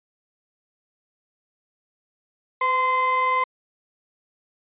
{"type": "tone pair together", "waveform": "35% pulse", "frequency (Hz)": [506.7, 1034], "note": ["B4", "C6"], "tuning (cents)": [44, -21], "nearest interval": "octave", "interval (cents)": 1235, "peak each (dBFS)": [-28, -17], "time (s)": [2.61, 3.44], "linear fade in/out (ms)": 5, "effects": ["resampled to 8000 Hz"]}